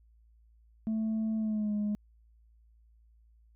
sine tone with pitch glide, 220 to 208.4 Hz, A3 to G#3, 0 to +6 cents, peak -26 dBFS, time 0.87-1.95 s, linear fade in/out 0 ms, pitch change -94 cents, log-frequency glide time 1.37-1.73 s, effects tanh soft clip ceiling -27 dBFS + added 56 Hz sine -59 dBFS peak until 3.55 s

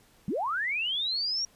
sine linear sweep, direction up, 148.3 to 5680 Hz, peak -27 dBFS, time 0.28-1.45 s, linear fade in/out 2 ms, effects pink hiss -61 dBFS RMS until 1.55 s + resampled to 32000 Hz

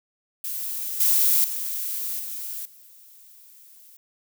violet noise with level steps, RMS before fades -30 / -19 / -29 / -33 / -50 dBFS, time 0.44-3.97 s, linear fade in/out 5 ms, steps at 1 / 1.44 / 2.19 / 2.65 s, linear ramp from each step 5 ms, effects none

